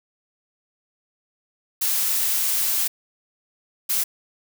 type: noise bursts at uneven times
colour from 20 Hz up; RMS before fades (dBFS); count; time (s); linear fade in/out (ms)
blue; -22; 2; 1.81-2.88 / 3.89-4.04; 10
effects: none